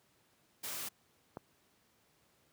white noise, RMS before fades -41 dBFS, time 0.63-0.89 s, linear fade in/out 10 ms
click, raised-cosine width 1 ms, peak -28 dBFS, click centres 1.371 s
effects pink hiss -71 dBFS RMS until 2.52 s + high-pass 100 Hz 12 dB/octave

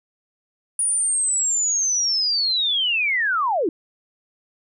sine linear sweep, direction down, 9700 to 287.5 Hz, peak -18 dBFS, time 0.79-3.69 s, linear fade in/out 2 ms, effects none

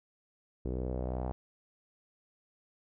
sawtooth tone with low-pass filter sweep, 62.8 Hz, B1, 30 cents sharp, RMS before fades -35 dBFS, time 0.65-1.32 s, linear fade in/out 0 ms, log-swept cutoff 400 to 800 Hz, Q 2.7, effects none

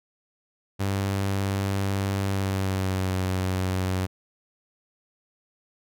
sawtooth tone with pitch glide, 98.1 to 93.24 Hz, G2 to F#2, +2 to +14 cents, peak -20 dBFS, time 0.79-4.07 s, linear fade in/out 20 ms, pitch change -88 cents, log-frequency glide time 2.24-3.16 s, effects none

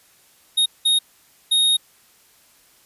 square tone bursts at uneven times, 3729 Hz, A#7, in tune, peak -15 dBFS, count 3, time 0.57-0.66 / 0.85-0.99 / 1.51-1.77 s, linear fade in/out 10 ms, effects white hiss -55 dBFS RMS until 2.85 s + resampled to 32000 Hz

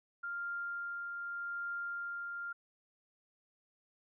sine tone with tremolo, 1396.9 Hz, F6, in tune, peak -36 dBFS, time 0.23-2.53 s, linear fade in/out 10 ms, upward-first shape triangle, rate 0.84 Hz, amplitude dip 30%, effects none

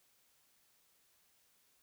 silence, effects white hiss -72 dBFS RMS until 1.82 s

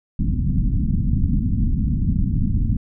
pink low-pass noise, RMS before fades -19 dBFS, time 0.19-2.77 s, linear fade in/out 5 ms, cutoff 250 Hz, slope 48 dB/octave, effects none

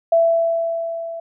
sine tone with level ramp, 666 Hz, E5, 18 cents sharp, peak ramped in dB -10 to -27 dBFS, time 0.12-1.2 s, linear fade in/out 5 ms, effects none

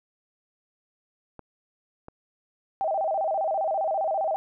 clicks, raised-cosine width 1 ms, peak -27 dBFS, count 2, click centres 1.393 / 2.084 s
sine tone with vibrato, 704 Hz, F5, 14 cents sharp, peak -23 dBFS, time 2.81-4.36 s, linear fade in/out 0 ms, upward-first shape square, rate 15 Hz, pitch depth 180 cents each way
effects none

